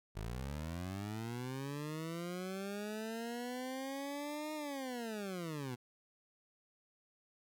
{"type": "linear two-way sweep", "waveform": "20% pulse", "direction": "up then down", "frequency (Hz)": [50.1, 308.7, 118.8], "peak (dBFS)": -35, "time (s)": [0.15, 5.76], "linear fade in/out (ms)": 20, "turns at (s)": 4.54, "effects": []}